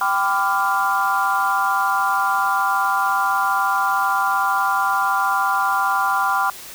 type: chord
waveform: sine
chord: G dominant seventh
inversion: none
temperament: equal with one note detuned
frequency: 784 / 1007.9 / 1174.7 / 1396.9 Hz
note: G5 / B5 / D6 / F6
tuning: 0 / +35 / 0 / 0 cents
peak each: -22 dBFS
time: 0.01-6.5 s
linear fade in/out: 2 ms
effects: white hiss -37 dBFS RMS until 6.74 s